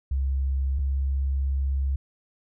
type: tone pair in turn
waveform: sine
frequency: 67.3 / 67.92 Hz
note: C2 / C#2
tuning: +49 / -35 cents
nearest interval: unison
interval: 16 cents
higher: second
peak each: -22 dBFS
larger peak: neither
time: 0.11-0.79 / 0.79-1.96 s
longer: second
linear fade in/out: 5 ms
effects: none